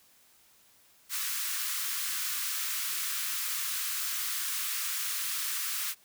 white high-pass noise, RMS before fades -33 dBFS, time 1.09-5.95 s, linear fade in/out 50 ms, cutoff 1100 Hz, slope 48 dB/octave, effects white hiss -62 dBFS RMS until 6.04 s

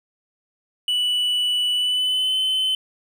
triangle tone with pitch glide, 2960 to 3052 Hz, F#7 to G7, 0 to -47 cents, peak -17 dBFS, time 0.88-2.75 s, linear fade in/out 2 ms, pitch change +53 cents, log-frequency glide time 1.74-2.37 s, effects none

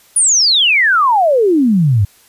sine exponential sweep, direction down, 9970 to 93.7 Hz, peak -8 dBFS, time 0.16-2.05 s, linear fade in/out 5 ms, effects white hiss -48 dBFS RMS until 2.28 s + resampled to 32000 Hz

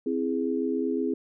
sine chord, C augmented, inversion none, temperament equal, 261.6 / 329.6 / 415.3 Hz, C4 / E4 / G#4, 0 / 0 / 0 cents, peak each -28 / -30 / -29 dBFS, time 0.06-1.14 s, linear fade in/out 5 ms, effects none

